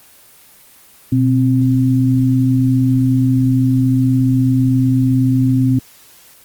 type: tone pair together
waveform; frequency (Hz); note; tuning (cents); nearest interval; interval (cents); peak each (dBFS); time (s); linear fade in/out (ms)
sine; 123.79 / 261.6; B2 / C4; +4 / 0; octave + minor second; 1296; -13; 1.12-5.79; 5
effects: white hiss -45 dBFS RMS until 6.44 s + Opus 24 kbps